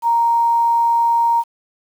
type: tone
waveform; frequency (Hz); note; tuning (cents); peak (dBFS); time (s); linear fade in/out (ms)
sine; 932.3; A#5; 0; -12; 0.02-1.44; 50
effects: 7-bit